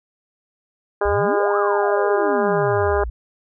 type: harmonic tone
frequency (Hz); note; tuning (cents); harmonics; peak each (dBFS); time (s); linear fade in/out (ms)
203.5; G#3; -35; 2 / 3 / 4 / 5 / 6 / 7 / 8; -19 / -23 / -25 / -27 / -29 / -30 / -31; 1.01-3.04; 5
type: exponential two-way sweep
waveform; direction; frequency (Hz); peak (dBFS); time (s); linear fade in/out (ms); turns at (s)
sine; up then down; 53.5 to 1318.5 to 53.5; -24; 1.05-3.1; 5; 1.57
effects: none